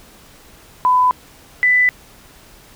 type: tone pair in turn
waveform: sine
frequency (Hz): 1002 / 1991.9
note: B5 / B6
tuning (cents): +25 / +14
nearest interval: octave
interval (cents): 1189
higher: second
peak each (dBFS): -10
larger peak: neither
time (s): 0.85-1.11 / 1.63-1.89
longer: neither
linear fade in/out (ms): 0
effects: pink hiss -45 dBFS RMS until 2.75 s